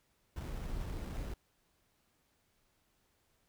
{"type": "noise with sample-and-hold", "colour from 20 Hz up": "brown", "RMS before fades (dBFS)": -40, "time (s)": [0.36, 1.34], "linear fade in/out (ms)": 5, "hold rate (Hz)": 4410, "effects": ["pink hiss -75 dBFS RMS until 3.48 s"]}